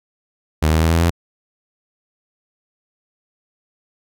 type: tone with pitch steps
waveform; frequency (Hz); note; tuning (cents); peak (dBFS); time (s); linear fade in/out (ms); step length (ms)
sawtooth; 77.78 / 79.51 / 81.27 / 83.07 / 84.92; D#2 / D#2 / E2 / E2 / F2; 0 / +38 / -24 / +14 / -48; -9; 0.62-1.105; 10; 97
effects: none